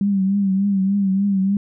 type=tone with vibrato; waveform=sine; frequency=196 Hz; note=G3; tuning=in tune; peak=-15 dBFS; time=0.01-1.57 s; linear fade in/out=2 ms; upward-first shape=triangle; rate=3.4 Hz; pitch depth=70 cents each way; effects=none